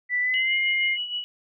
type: tone with pitch glide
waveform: sine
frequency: 1975.5 to 2117 Hz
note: B6 to C7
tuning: 0 to +20 cents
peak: -21 dBFS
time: 0.09-0.98 s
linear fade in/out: 50 ms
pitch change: +120 cents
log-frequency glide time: 0.21-0.55 s
type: tone with tremolo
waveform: sine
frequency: 2937 Hz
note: F#7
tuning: 13 cents flat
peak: -25 dBFS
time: 0.34-1.24 s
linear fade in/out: 0 ms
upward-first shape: sine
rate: 6.4 Hz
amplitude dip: 60%
effects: none